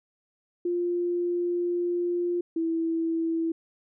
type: tone pair in turn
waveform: sine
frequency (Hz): 350 / 328.6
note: F4 / E4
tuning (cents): +4 / -5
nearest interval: minor second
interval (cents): 109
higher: first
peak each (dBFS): -24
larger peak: neither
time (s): 0.65-2.41 / 2.56-3.52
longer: first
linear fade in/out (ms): 5
effects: none